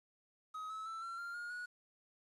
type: tone with pitch steps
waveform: triangle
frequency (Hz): 1266 / 1296.3 / 1327.4 / 1359.2 / 1391.8 / 1425.1 / 1459.3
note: D#6 / E6 / E6 / F6 / F6 / F6 / F#6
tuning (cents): +30 / -29 / +12 / -47 / -6 / +35 / -24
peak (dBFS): -40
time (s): 0.54-1.66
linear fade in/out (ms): 10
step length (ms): 160
effects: resampled to 24000 Hz + 11-bit